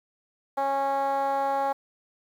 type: tone with band-pass filter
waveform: 10% pulse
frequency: 275 Hz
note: C#4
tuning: 14 cents flat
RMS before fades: -26 dBFS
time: 0.57-1.73 s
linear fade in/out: 10 ms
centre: 730 Hz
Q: 4.5
effects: 9-bit